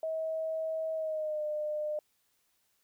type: tone with pitch glide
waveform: sine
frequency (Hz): 640 to 604.1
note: D#5 to D5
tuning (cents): +49 to +49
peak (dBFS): -31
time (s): 0.03-1.99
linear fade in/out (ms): 2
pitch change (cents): -100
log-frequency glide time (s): 0.94-1.43
effects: white hiss -74 dBFS RMS until 2.83 s